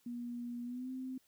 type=tone with pitch glide; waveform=sine; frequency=240.2 to 258.9 Hz; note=B3 to C4; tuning=-48 to -18 cents; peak=-39 dBFS; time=0.06-1.18 s; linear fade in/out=5 ms; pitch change=+130 cents; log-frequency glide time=0.64-0.9 s; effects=white hiss -72 dBFS RMS until 1.27 s